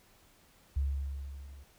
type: tone with level ramp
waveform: sine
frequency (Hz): 69.2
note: C#2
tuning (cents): -2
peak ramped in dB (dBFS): -26 to -48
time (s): 0.76-1.64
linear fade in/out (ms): 10
effects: pink hiss -63 dBFS RMS until 1.78 s